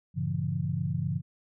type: chord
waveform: sine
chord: G diminished seventh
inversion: none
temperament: just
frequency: 98 / 117.6 / 141.12 / 169.34 Hz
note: G2 / Bb2 / Db3 / Fb3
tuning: 0 / +16 / +31 / +47 cents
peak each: -34 / -36 / -31 / -32 dBFS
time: 0.14-1.22 s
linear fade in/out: 50 ms
effects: none